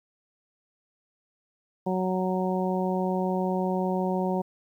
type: harmonic tone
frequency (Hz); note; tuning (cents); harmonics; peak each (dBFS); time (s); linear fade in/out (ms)
185.4; F#3; +4; 1 / 2 / 3 / 4 / 5; -27 / -30 / -32 / -33 / -34; 1.86-4.42; 10
effects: 10-bit